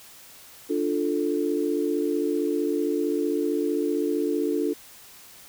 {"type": "chord", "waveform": "sine", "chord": "D minor", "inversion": "none", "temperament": "equal", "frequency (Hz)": [293.7, 349.2, 440], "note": ["D4", "F4", "A4"], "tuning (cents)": [0, 0, 0], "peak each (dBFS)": [-26, -27, -27], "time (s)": [0.69, 4.74], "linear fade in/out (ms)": 20, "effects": ["white hiss -48 dBFS RMS until 5.48 s"]}